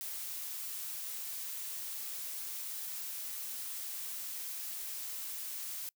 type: noise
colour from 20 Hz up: blue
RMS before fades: -41 dBFS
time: 0.01-5.89 s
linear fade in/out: 0 ms
effects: noise-tail reverb RT60 0.1 s tail -26 dB re dry